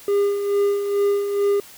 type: tone with tremolo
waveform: triangle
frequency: 404 Hz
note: G#4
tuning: 48 cents flat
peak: -13 dBFS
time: 0.08-1.6 s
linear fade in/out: 2 ms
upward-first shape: sine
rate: 2.3 Hz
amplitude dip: 55%
effects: white hiss -44 dBFS RMS until 1.77 s